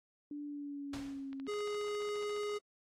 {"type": "tone with pitch glide", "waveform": "sine", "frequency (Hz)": [292, 270.9], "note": ["D4", "C#4"], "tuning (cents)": [-10, -40], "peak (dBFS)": -40, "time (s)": [0.31, 1.48], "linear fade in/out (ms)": 2, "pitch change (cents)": -130, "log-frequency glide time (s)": [0.45, 1.34]}
{"type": "noise with exponential decay", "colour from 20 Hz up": "pink", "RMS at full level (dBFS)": -43, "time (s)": [0.93, 1.39], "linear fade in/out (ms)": 5, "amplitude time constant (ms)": 100}
{"type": "click train", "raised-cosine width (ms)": 0.3, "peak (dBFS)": -37, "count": 17, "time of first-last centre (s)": [1.33, 2.433], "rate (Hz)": 14.5}
{"type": "tone", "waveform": "square", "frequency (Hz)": 415.3, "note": "G#4", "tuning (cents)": 0, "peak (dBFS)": -36, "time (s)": [1.47, 2.59], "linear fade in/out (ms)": 20}
{"effects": ["low-pass 7000 Hz 12 dB/octave", "AAC 64 kbps"]}